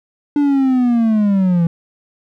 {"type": "linear sweep", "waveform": "triangle", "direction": "down", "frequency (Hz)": [293.7, 164.81], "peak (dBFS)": -9, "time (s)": [0.36, 1.67], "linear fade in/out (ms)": 2, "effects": []}